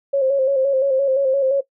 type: tone with vibrato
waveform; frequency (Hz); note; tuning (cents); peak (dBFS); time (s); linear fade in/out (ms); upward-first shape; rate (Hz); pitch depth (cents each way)
sine; 540; C#5; -45; -14; 0.13-1.61; 10; square; 5.8; 45
effects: noise-tail reverb RT60 0.1 s tail -19 dB re dry